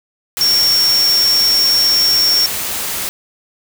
sine tone in noise, 5490 Hz, F8, 31 cents flat, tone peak -10 dBFS, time 0.41-2.46 s, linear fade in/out 0 ms, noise white, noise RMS -21 dBFS, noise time 0.37-3.09 s, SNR +8 dB, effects none

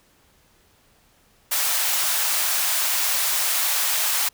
white high-pass noise, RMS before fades -22 dBFS, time 1.51-4.29 s, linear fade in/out 10 ms, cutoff 640 Hz, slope 24 dB/octave, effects pink hiss -59 dBFS RMS until 4.33 s

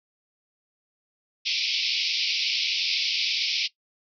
white band-pass noise, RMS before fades -26 dBFS, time 1.45-3.68 s, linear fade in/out 20 ms, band 2200 to 5400 Hz, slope 96 dB/octave, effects noise-tail reverb RT60 0.1 s tail -18 dB re dry

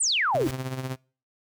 sine exponential sweep, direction down, 9397 to 276.3 Hz, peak -21 dBFS, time 0-0.48 s, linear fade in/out 10 ms
pink noise with exponential growth, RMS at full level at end -34 dBFS, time 0.23-0.51 s, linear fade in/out 2 ms, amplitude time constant 59 ms
sawtooth tone with tremolo, 130.3 Hz, C3, 7 cents flat, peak -23 dBFS, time 0.34-0.96 s, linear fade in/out 10 ms, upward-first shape triangle, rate 16 Hz, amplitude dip 70%
effects noise-tail reverb RT60 0.4 s tail -25 dB re dry

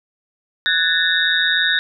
sine tone cluster, 1487 / 1676 / 1799 / 3618 / 3785 Hz, F#6 / G#6 / A6 / A7 / A#7, +8 / +15 / +38 / +48 / +26 cents, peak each -21 dBFS, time 0.66-1.79 s, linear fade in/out 0 ms, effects none

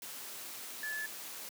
sine tone in noise, 1726 Hz, A6, 34 cents flat, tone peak -36 dBFS, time 0.83-1.06 s, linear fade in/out 2 ms, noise white, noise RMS -45 dBFS, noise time 0.02-1.49 s, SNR +6 dB, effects high-pass 200 Hz 12 dB/octave

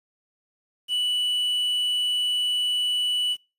triangle tone with quantisation, 2960 Hz, F#7, in tune, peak -20 dBFS, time 0.88-3.37 s, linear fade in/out 50 ms, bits 8, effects noise-tail reverb RT60 0.3 s tail -25 dB re dry + resampled to 32000 Hz

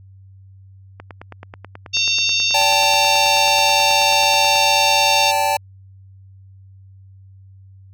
click train, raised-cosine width 0.5 ms, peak -19 dBFS, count 34, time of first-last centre 1-4.556 s, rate 9.28 Hz
harmonic tone, 910 Hz, A#5, 42 cents flat, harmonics 3 / 4 / 5 / 6 / 7, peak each -19 / -21 / -23 / -25 / -26 dBFS, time 1.93-5.32 s, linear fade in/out 20 ms
square chord, D suspended fourth, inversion none, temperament equal with one note detuned, 577.6 / 784 / 880 Hz, D5 / G5 / A5, -29 / 0 / 0 cents, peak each -24 / -21 / -19 dBFS, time 2.54-5.57 s, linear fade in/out 5 ms
effects added 96 Hz sine -41 dBFS peak until 7.93 s

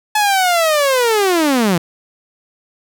sawtooth linear sweep, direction down, 860 to 161.1 Hz, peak -8 dBFS, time 0.15-1.78 s, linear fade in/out 5 ms, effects none

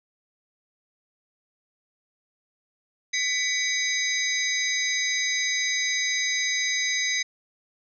sine tone cluster, 1992 / 2258 / 3876 / 4938 / 6290 Hz, B6 / C#7 / B7 / D#8 / G8, +14 / +31 / -33 / -14 / +5 cents, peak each -27 / -31 / -29 / -33 / -30 dBFS, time 3.13-7.23 s, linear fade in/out 10 ms, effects none

